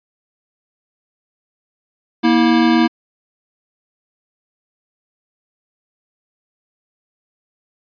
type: tone pair together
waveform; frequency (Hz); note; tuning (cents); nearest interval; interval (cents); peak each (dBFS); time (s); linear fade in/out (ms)
square; 236.8 / 324; A#3 / E4; +27 / -30; perfect fourth; 543; -14; 2.23-2.88; 20
effects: resampled to 11025 Hz